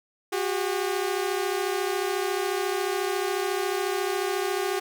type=tone pair together; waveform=sawtooth; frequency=366.5 / 400.6 Hz; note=F#4 / G4; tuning=-16 / +38 cents; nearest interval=major second; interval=154 cents; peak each=-24 dBFS; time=0.32-4.8 s; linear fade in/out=10 ms; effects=none